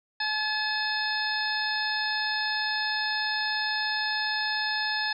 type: harmonic tone with a mistuned harmonic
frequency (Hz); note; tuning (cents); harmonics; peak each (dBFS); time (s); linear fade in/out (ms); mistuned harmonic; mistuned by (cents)
857; A5; -46; 1 / 2 / 3 / 4 / 5 / 6; -33 / -29 / -38 / -36 / -34 / -34; 0.2-5.13; 5; 4; +88
effects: none